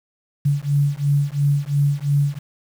sine beating tone pair, 141.6 / 144.5 Hz, C#3 / D3, +37 / -28 cents, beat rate 2.9 Hz, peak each -19 dBFS, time 0.45-2.39 s, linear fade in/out 10 ms, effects 7-bit

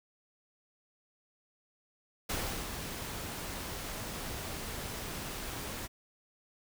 pink noise with ADSR envelope, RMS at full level -34 dBFS, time 2.29-5.88 s, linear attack 8 ms, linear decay 370 ms, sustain -6 dB, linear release 28 ms, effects none

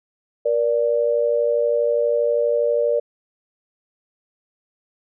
sine tone pair together, 473.7 / 586.1 Hz, A#4 / D5, +28 / -4 cents, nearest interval major third, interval 368 cents, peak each -19 / -19 dBFS, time 0.45-3 s, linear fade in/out 10 ms, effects none

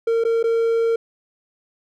triangle tone with dropouts, 458.3 Hz, A#4, 29 cents flat, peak -14 dBFS, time 0.07-0.96 s, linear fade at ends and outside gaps 5 ms, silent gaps 0.239-0.249 / 0.429-0.439 s, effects none

